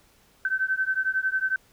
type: beating tone pair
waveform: sine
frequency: 1531 / 1542 Hz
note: G6 / G6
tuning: -41 / -29 cents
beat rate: 11 Hz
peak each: -26 dBFS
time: 0.45-1.56 s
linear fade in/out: 2 ms
effects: pink hiss -60 dBFS RMS until 1.72 s